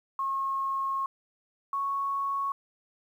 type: tone pair in turn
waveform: sine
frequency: 1084 / 1106.8 Hz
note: C#6 / C#6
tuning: -39 / -3 cents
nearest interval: unison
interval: 36 cents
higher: second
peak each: -27 dBFS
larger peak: neither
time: 0.19-1.06 / 1.73-2.52 s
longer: first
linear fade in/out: 2 ms
effects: 10-bit